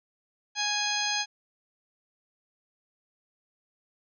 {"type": "harmonic tone with a mistuned harmonic", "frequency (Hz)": 830.6, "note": "G#5", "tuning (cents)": 0, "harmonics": [1, 2, 3, 4, 5, 6, 8], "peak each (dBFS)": [-34, -34, -34, -34, -34, -34, -34], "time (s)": [0.55, 1.26], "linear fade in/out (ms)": 50, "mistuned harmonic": 8, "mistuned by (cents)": -80, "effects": []}